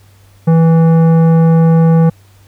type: tone with tanh clipping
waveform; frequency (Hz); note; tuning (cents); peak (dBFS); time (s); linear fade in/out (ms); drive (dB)
sine; 163.9; E3; -10; -7; 0.47-2.1; 10; 13
effects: added 98 Hz sine -42 dBFS peak until 2.47 s + pink hiss -50 dBFS RMS until 2.47 s